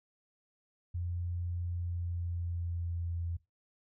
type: tone with pitch glide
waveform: sine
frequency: 87.31 to 85.07 Hz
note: F2 to F2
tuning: 0 to -45 cents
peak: -33 dBFS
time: 0.94-3.37 s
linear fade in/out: 10 ms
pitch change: -45 cents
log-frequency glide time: 1.66-3.24 s
effects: noise-tail reverb RT60 0.2 s tail -19 dB re dry